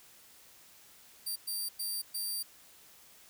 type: tone bursts at uneven times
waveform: 10% pulse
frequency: 4699 Hz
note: D8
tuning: in tune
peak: -27 dBFS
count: 4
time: 1.26-1.36 / 1.47-1.69 / 1.79-2.02 / 2.14-2.43 s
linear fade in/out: 10 ms
effects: white hiss -58 dBFS RMS until 3.29 s